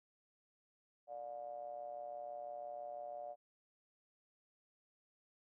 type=ring-modulated tone; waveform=triangle; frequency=63 Hz; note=B1; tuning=35 cents sharp; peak=-39 dBFS; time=1.07-3.36 s; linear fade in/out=50 ms; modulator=652 Hz; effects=none